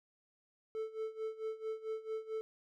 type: tone with tremolo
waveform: triangle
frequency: 440 Hz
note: A4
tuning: in tune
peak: -33 dBFS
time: 0.75-2.41 s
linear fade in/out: 0 ms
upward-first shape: sine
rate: 4.5 Hz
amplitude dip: 85%
effects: none